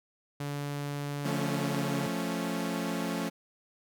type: tone with pitch glide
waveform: sawtooth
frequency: 143.7 to 141.56 Hz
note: D3 to C#3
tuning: -37 to +37 cents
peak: -29 dBFS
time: 0.4-2.07 s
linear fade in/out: 5 ms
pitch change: -26 cents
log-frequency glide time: 1.48-1.87 s
type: chord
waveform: sawtooth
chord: F augmented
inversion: none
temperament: equal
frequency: 174.61 / 220 / 277.2 Hz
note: F3 / A3 / C#4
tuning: 0 / 0 / 0 cents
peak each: -31 dBFS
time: 1.24-3.3 s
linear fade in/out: 20 ms
effects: none